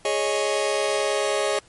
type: chord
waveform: sawtooth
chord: Ab suspended fourth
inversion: none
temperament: just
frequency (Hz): 415.3 / 553.7 / 623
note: Ab4 / Db5 / Eb5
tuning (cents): 0 / -2 / +2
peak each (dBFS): -21 / -21 / -22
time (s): 0.05-1.59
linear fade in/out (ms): 2
effects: pink hiss -54 dBFS RMS until 1.68 s + MP3 48 kbps